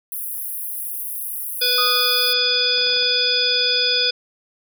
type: high-pass noise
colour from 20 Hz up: pink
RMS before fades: -28 dBFS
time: 0.12-2.33 s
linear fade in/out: 0 ms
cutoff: 10000 Hz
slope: 96 dB/octave
type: harmonic tone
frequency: 493.9 Hz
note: B4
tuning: in tune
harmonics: 1 / 3 / 5 / 7 / 9 / 10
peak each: -27 / -27 / -26 / -21 / -28 / -19 dBFS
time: 1.61-4.11 s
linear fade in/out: 10 ms
type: tone with exponential decay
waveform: triangle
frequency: 1244.5 Hz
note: D#6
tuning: in tune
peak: -18 dBFS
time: 1.78-3.3 s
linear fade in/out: 2 ms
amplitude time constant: 330 ms
type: clicks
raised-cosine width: 0.5 ms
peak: -25 dBFS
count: 7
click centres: 2.78 / 2.814 / 2.868 / 2.901 / 2.932 / 2.966 / 3.026 s
effects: none